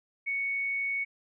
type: tone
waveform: sine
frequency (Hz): 2222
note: C#7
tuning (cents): +4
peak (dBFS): -28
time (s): 0.26-1.05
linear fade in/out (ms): 20
effects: none

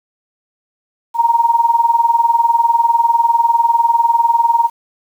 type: tone with tremolo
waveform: sine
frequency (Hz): 932.3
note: A#5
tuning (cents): 0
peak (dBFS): -6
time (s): 1.14-4.7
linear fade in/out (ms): 50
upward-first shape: sine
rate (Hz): 20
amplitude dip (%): 80
effects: 7-bit

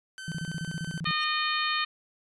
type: tone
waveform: sawtooth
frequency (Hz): 1537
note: G6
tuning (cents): -35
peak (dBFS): -35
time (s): 0.18-1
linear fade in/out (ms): 0
type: tone bursts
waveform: sine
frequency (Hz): 163.1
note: E3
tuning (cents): -18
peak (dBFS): -30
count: 13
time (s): 0.28-1.11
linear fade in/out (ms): 0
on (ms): 38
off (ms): 28
type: harmonic tone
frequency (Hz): 612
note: D#5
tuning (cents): -29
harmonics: 2 / 3 / 4 / 5 / 6 / 7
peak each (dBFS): -30 / -32 / -33 / -34 / -35 / -35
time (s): 1.05-1.85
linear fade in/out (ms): 10
type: tone with exponential growth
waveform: 25% pulse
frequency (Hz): 2804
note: F7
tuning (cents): +6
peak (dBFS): -36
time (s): 1.14-1.24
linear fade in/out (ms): 2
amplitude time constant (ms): 20
effects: resampled to 24000 Hz

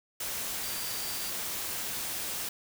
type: tone in noise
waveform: sine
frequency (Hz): 4699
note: D8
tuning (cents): 0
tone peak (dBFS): -43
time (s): 0.63-1.3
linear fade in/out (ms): 5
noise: white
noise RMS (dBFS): -35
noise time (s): 0.2-2.49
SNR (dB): -11
effects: none

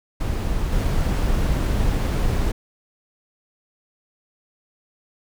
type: noise with level steps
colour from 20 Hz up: brown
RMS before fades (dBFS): -23 / -20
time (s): 0.2-2.52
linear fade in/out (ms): 10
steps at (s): 0.72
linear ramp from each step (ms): 5
effects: none

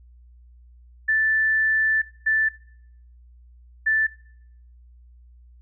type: tone bursts at uneven times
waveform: sine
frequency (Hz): 1760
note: A6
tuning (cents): 0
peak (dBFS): -17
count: 3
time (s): 1.08-2.02 / 2.26-2.49 / 3.86-4.07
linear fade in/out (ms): 10
effects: noise-tail reverb RT60 0.7 s tail -21 dB re dry + added 60 Hz sine -47 dBFS peak until 5.61 s

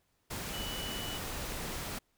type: tone in noise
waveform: sine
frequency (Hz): 2960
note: F#7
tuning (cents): 0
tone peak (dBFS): -41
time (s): 0.53-1.18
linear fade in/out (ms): 10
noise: pink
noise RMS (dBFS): -39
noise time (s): 0.3-1.99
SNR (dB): -5
effects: pink hiss -75 dBFS RMS until 2.17 s

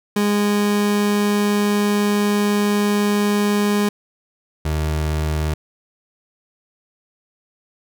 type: tone pair in turn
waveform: 30% pulse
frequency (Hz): 206 / 77.16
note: G#3 / D#2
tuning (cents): -14 / -14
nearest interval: octave + perfect fourth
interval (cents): 1700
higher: first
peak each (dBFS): -13 / -16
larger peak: first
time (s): 0.16-3.89 / 4.65-5.54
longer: first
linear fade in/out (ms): 5
effects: none

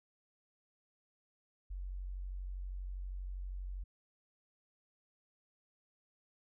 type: tone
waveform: sine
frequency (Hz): 46.25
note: F#1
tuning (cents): 0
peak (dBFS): -39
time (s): 1.7-3.84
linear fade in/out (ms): 10
effects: none

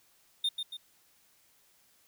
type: tone with echo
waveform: triangle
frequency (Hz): 3644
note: A#7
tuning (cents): -40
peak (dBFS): -25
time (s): 0.44-0.49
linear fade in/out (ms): 5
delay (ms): 140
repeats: 2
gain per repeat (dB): -6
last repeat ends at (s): 0.77
effects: white hiss -66 dBFS RMS until 2.07 s

